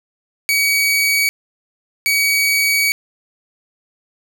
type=tone pair in turn; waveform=sawtooth; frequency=2263 / 2263 Hz; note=C#7 / C#7; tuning=+35 / +35 cents; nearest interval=unison; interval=0 cents; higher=neither; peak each=-10 dBFS; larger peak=neither; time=0.49-1.29 / 2.06-2.92 s; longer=second; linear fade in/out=0 ms; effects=none